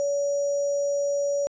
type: tone with sample-and-hold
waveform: sine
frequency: 568 Hz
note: C#5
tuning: 42 cents sharp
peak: -22 dBFS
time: 0-1.47 s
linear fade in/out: 0 ms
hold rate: 6300 Hz
effects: resampled to 16000 Hz